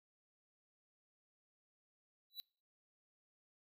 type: tone with exponential growth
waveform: square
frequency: 3951 Hz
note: B7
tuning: in tune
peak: -40 dBFS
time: 2.3-2.4 s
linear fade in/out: 0 ms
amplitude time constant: 20 ms
effects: noise-tail reverb RT60 0.4 s tail -25 dB re dry